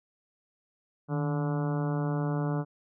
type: harmonic tone with a mistuned harmonic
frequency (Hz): 145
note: D3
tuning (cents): -22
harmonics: 1 / 2 / 3 / 4 / 5 / 6 / 7 / 8 / 9 / 10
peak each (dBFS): -28 / -34 / -38 / -40 / -42 / -44 / -45 / -46 / -47 / -48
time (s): 1.08-2.65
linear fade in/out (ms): 50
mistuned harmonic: 1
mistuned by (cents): +82
effects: none